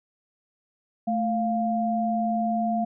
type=tone pair together; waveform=sine; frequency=220.1 / 698.8 Hz; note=A3 / F5; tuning=+1 / +1 cents; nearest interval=octave + minor sixth; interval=2000 cents; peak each=-25 dBFS; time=1.07-2.85 s; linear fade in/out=10 ms; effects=none